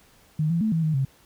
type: tone with pitch steps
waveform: sine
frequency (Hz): 154.4 / 168.2 / 218.4 / 163 / 156.3 / 134.6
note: D#3 / E3 / A3 / E3 / D#3 / C3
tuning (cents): -13 / +35 / -13 / -19 / +8 / +49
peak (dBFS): -20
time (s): 0.39-1.05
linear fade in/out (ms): 5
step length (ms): 110
effects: pink hiss -57 dBFS RMS until 1.25 s